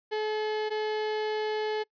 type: tone pair in turn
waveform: 35% pulse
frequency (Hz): 429.1 / 429.1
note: A4 / A4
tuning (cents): -43 / -43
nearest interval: unison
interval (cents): 0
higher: neither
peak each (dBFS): -26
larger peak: neither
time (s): 0.11-0.7 / 0.7-1.84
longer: second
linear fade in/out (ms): 20
effects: noise-tail reverb RT60 0.1 s tail -25 dB re dry + resampled to 11025 Hz